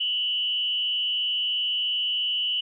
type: tone with frequency modulation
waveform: sine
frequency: 2960 Hz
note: F#7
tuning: in tune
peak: -23 dBFS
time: 0-2.61 s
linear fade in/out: 10 ms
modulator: 183 Hz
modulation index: 0.52
effects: none